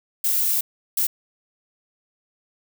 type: noise bursts at uneven times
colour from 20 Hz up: violet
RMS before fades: -21 dBFS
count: 2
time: 0.24-0.61 / 0.97-1.07 s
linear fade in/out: 5 ms
effects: none